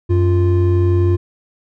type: tone pair together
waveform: triangle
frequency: 92.49 / 349.2 Hz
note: F#2 / F4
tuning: 0 / 0 cents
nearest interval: octave + major seventh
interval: 2300 cents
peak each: -10 / -15 dBFS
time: 0.09-1.17 s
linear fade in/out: 20 ms
effects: none